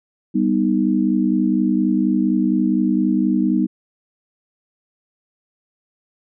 sine chord, G augmented, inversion none, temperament equal, 196 / 246.9 / 311.1 Hz, G3 / B3 / D#4, 0 / 0 / 0 cents, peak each -19 dBFS, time 0.34-3.67 s, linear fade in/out 20 ms, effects none

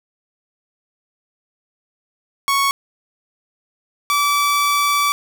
sawtooth tone pair in turn, 1108.7 / 1154.7 Hz, C#6 / D6, 0 / -30 cents, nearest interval minor second, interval 70 cents, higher second, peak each -11 dBFS, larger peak neither, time 2.48-2.71 / 4.1-5.12 s, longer second, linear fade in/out 0 ms, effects none

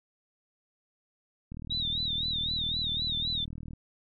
click train, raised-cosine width 5 ms, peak -28 dBFS, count 88, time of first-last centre 1.52-3.734 s, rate 39.3 Hz
sine tone with vibrato, 3759 Hz, A#7, 14 cents sharp, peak -28 dBFS, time 1.7-3.45 s, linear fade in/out 10 ms, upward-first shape sine, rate 3.9 Hz, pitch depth 110 cents each way
effects MP3 64 kbps

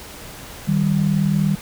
sine tone pair together, 155.56 / 195.68 Hz, D#3 / G3, 0 / -3 cents, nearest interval major third, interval 397 cents, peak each -18 dBFS, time 0.67-1.56 s, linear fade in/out 20 ms, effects pink hiss -37 dBFS RMS until 1.61 s

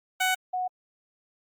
15% pulse / sine tone pair in turn, 746 / 734.5 Hz, F#5 / F#5, +14 / -13 cents, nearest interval unison, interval 27 cents, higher first, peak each -16 / -26 dBFS, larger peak first, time 0.2-0.35 / 0.53-0.68 s, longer neither, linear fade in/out 10 ms, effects Opus 48 kbps

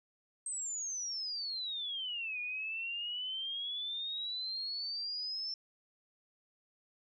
sine exponential two-way sweep, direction down then up, 8372 to 2435 to 5370 Hz, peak -36 dBFS, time 0.46-5.54 s, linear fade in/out 2 ms, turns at 2.4 s, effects none

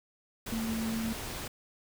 sine tone in noise, 224.7 Hz, A3, 37 cents sharp, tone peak -31 dBFS, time 0.52-1.13 s, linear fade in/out 5 ms, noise pink, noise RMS -39 dBFS, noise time 0.46-1.48 s, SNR +5 dB, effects none

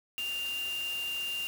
sine tone in noise, 2794 Hz, F7, in tune, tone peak -32 dBFS, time 0.18-1.47 s, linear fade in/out 0 ms, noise white, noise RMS -44 dBFS, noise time 0.18-1.47 s, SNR +9 dB, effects none

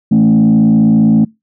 sine tone with frequency modulation, 219.3 Hz, A3, 6 cents flat, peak -4 dBFS, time 0.11-1.25 s, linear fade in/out 10 ms, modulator 55.1 Hz, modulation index 0.87, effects noise-tail reverb RT60 0.2 s tail -24 dB re dry + tanh soft clip ceiling -3 dBFS

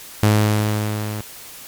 sawtooth tone with level ramp, 106.1 Hz, G#2, 38 cents sharp, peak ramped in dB -7 to -21 dBFS, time 0.23-1.21 s, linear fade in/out 0 ms, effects white hiss -38 dBFS RMS until 1.67 s + MP3 96 kbps

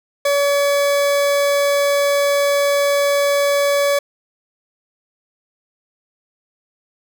40% pulse tone, 568 Hz, C#5, 42 cents sharp, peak -13 dBFS, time 0.25-3.99 s, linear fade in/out 5 ms, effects none

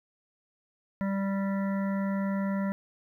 harmonic tone, 196 Hz, G3, in tune, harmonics 1 / 3 / 5 / 7 / 9 / 10, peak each -27 / -37 / -41 / -44 / -46 / -47 dBFS, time 1.01-2.72 s, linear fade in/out 0 ms, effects 11-bit

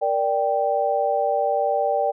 sine chord, G minor, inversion first, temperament equal, 466.2 / 587.3 / 784 Hz, Bb4 / D5 / G5, 0 / 0 / 0 cents, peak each -26 / -22 / -22 dBFS, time 0.01-2.12 s, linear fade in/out 20 ms, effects none

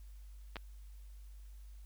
clicks, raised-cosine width 0.3 ms, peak -26 dBFS, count 2, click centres 0.558 / 0.567 s, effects added 50 Hz sine -49 dBFS peak until 1.85 s + white hiss -70 dBFS RMS until 1.85 s

